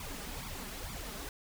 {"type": "noise with flanger", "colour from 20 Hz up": "pink", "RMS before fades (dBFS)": -42, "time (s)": [0, 1.29], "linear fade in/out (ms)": 2, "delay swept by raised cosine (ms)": [0.84, 4.94], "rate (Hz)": 2.2, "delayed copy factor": 0.85, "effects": []}